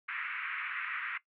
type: band-pass noise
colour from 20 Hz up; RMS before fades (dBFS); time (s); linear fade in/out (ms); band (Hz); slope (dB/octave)
white; -38; 0.08-1.18; 10; 1200 to 2400; 48
effects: noise-tail reverb RT60 0.1 s tail -17 dB re dry